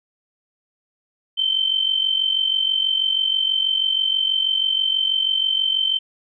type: tone with amplitude modulation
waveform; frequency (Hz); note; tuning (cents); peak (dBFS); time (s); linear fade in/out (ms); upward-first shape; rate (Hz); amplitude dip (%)
sine; 3098; G7; -21; -14; 1.37-5.99; 20; sine; 46.2; 70
effects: none